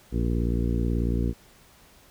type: harmonic tone with a mistuned harmonic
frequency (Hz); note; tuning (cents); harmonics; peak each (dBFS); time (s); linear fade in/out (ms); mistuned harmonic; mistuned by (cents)
58.27; A#1; 0; 1 / 2 / 3 / 4 / 5 / 6 / 7 / 8; -25 / -29 / -32 / -31 / -34 / -36 / -39 / -40; 0.11-1.34; 50; 8; +19
effects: pink hiss -55 dBFS RMS until 2.1 s